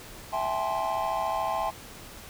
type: chord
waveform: triangle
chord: A minor seventh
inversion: second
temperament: equal with one note detuned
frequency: 659.3 / 784 / 857.9 / 1046.5 Hz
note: E5 / G5 / A5 / C6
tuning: 0 / 0 / -44 / 0 cents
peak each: -30 dBFS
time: 0.32-1.71 s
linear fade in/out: 20 ms
effects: pink hiss -45 dBFS RMS until 2.29 s